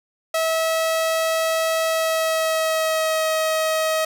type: tone with pitch glide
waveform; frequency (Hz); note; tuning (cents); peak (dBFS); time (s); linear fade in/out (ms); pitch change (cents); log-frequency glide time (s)
sawtooth; 647 to 634.4; E5 to D#5; -32 to +33; -15; 0.34-4.05; 5; -35; 1.87-3.28
effects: none